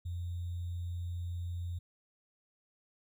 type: tone with sample-and-hold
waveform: sine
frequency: 87.31 Hz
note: F2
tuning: in tune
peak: -35 dBFS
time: 0.05-1.79 s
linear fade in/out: 10 ms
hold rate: 3675 Hz
effects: none